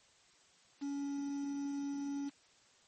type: tone with quantisation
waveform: triangle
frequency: 281.8 Hz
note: C#4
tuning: 29 cents sharp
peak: -34 dBFS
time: 0.81-2.3 s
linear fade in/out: 20 ms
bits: 9
effects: white hiss -66 dBFS RMS until 2.87 s + MP3 32 kbps